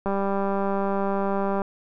click train, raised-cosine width 1 ms, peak -13 dBFS, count 308, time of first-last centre 0.06-1.618 s, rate 197 Hz, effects none

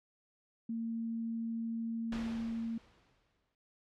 sine tone, 228.3 Hz, A#3, 36 cents flat, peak -34 dBFS, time 0.69-2.78 s, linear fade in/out 5 ms
pink noise with exponential decay, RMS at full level -42 dBFS, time 2.12-3.55 s, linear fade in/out 2 ms, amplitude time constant 310 ms
effects low-pass 4000 Hz 12 dB/octave + MP3 96 kbps

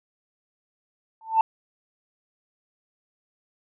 sine tone with exponential growth, 890 Hz, A5, 20 cents sharp, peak -10 dBFS, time 1.21-1.41 s, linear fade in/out 2 ms, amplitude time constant 42 ms, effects tanh soft clip ceiling -11 dBFS

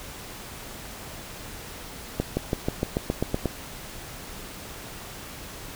accelerating click train, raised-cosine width 2 ms, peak -10 dBFS, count 10, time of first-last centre 2.2-3.457 s, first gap 170 ms, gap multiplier 0.95, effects pink hiss -40 dBFS RMS until 5.75 s

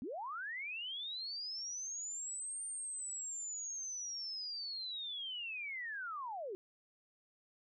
sine linear two-way sweep, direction up then down, 213 to 8870 to 354 Hz, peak -40 dBFS, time 0.02-6.55 s, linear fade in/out 0 ms, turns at 2.64 s, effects none

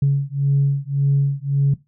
sine beating tone pair, 138.9 / 140.7 Hz, C#3 / C#3, +4 / +26 cents, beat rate 1.8 Hz, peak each -17 dBFS, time 0.02-1.74 s, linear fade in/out 5 ms, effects noise-tail reverb RT60 0.2 s tail -18 dB re dry + tanh soft clip ceiling -9 dBFS

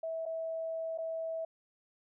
sine tone with dropouts, 651 Hz, E5, 22 cents flat, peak -34 dBFS, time 0.03-1.45 s, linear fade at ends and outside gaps 5 ms, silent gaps 0.255-0.261 / 0.977-0.984 s, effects none

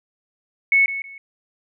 sine tone with echo, 2205 Hz, C#7, 10 cents flat, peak -12 dBFS, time 0.72-0.86 s, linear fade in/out 2 ms, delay 160 ms, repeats 2, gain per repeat -12 dB, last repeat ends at 1.18 s, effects none

